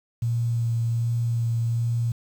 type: tone with vibrato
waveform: sine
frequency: 116.54 Hz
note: A#2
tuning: in tune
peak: -21 dBFS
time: 0.22-2.12 s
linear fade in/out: 5 ms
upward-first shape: sine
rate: 1.3 Hz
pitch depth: 13 cents each way
effects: 8-bit